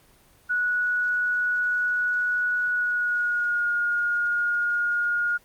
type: tone with pitch glide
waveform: sine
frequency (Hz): 1467 to 1428.5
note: F#6 to F6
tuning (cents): -15 to +39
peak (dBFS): -21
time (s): 0.49-5.38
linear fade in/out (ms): 20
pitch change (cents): -46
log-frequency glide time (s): 2.71-3.7
effects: pink hiss -57 dBFS RMS until 5.44 s + Opus 24 kbps

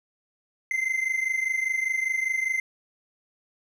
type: tone pair together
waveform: triangle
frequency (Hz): 2068 / 2093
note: C7 / C7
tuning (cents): -21 / 0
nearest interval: unison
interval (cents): 21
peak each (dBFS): -24 / -27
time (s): 0.71-2.6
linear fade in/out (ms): 2
effects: none

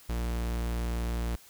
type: tone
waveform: 45% pulse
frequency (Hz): 58.27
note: A#1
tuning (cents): 0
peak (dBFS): -29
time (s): 0.09-1.36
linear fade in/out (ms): 5
effects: white hiss -55 dBFS RMS until 1.49 s

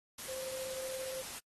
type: tone in noise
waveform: sine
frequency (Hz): 523.3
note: C5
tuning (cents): 0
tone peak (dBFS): -41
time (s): 0.28-1.22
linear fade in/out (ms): 5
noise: white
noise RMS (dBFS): -44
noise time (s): 0.18-1.39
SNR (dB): 0
effects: noise-tail reverb RT60 0.1 s tail -25 dB re dry + AAC 32 kbps

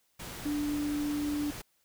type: tone in noise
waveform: sine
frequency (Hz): 293.7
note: D4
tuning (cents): 0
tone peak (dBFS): -29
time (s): 0.45-1.51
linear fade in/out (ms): 10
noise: pink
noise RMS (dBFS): -42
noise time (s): 0.19-1.62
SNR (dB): +10
effects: white hiss -72 dBFS RMS until 1.84 s

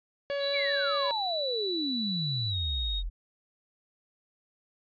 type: tone with vibrato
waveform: 45% pulse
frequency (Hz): 562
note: C#5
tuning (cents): +24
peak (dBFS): -29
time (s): 0.3-1.11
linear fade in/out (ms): 0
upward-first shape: sine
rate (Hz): 5.2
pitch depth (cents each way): 8
type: tone with pitch glide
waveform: sine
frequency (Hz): 3951 to 3738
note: B7 to A#7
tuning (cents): 0 to +4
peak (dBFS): -31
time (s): 0.39-3.03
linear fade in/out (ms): 50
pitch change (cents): -96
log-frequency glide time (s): 2.49-2.56
type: exponential sweep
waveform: sine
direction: down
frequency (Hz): 2383 to 39.23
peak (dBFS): -30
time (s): 0.53-3.1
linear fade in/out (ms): 20
effects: resampled to 11025 Hz

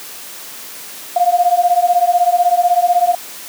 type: beating tone pair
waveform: sine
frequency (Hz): 698.5 / 714.5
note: F5 / F5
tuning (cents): 0 / +39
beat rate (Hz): 16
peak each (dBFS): -13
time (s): 1.16-3.15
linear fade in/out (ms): 5
effects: white hiss -32 dBFS RMS until 3.48 s + high-pass 200 Hz 12 dB/octave

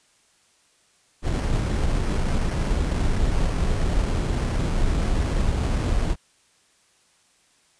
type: noise with sample-and-hold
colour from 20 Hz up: brown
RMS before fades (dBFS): -22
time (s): 1.22-6.16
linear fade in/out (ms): 50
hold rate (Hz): 3675
effects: white hiss -61 dBFS RMS until 7.79 s + resampled to 22050 Hz

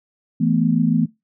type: chord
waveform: sine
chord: E suspended fourth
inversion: none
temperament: equal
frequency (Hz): 164.81 / 220 / 246.9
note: E3 / A3 / B3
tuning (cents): 0 / 0 / 0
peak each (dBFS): -19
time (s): 0.4-1.06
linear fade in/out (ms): 10
effects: noise-tail reverb RT60 0.2 s tail -21 dB re dry

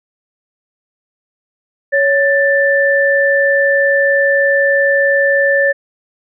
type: tone pair together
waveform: sine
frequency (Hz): 557 / 1768.4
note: C#5 / A6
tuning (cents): +8 / +8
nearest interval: octave + minor sixth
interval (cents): 2000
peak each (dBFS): -12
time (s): 1.92-5.73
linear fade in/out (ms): 20
effects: none

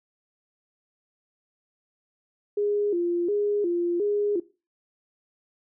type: tone with vibrato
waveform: sine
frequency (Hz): 378.1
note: F#4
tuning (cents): +38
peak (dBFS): -22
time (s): 2.57-4.4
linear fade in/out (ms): 5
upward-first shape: square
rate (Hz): 1.4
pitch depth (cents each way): 150
effects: noise-tail reverb RT60 0.3 s tail -18 dB re dry

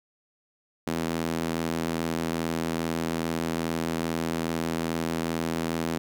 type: tone with high-pass filter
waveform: sawtooth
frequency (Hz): 82.41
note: E2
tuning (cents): 0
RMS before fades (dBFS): -29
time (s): 0.87-5.98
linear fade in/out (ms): 0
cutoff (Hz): 230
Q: 1.4
effects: none

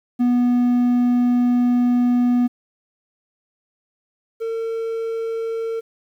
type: tone pair in turn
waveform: triangle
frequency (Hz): 244.6 / 453.5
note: B3 / A#4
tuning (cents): -16 / -48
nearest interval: major seventh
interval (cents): 1068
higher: second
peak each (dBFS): -12 / -20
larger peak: first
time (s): 0.19-2.48 / 4.4-5.81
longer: first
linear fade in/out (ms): 20
effects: 9-bit

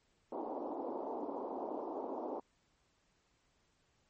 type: band-pass noise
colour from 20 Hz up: pink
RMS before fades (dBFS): -41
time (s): 0.32-2.4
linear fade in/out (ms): 5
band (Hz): 260 to 970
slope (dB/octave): 48
effects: pink hiss -75 dBFS RMS until 4.09 s + MP3 32 kbps

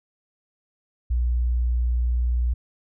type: tone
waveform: sine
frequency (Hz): 60.3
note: B1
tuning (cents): -41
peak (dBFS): -19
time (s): 1.1-2.54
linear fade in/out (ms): 10
effects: none

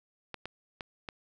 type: clicks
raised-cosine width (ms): 0.3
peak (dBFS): -22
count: 4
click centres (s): 0.343 / 0.456 / 0.808 / 1.088
effects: none

